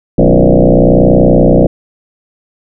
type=tone with frequency modulation; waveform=sine; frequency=167.6 Hz; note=E3; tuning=29 cents sharp; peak=-3 dBFS; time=0.18-1.67 s; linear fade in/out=5 ms; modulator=60.8 Hz; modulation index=7.4; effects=none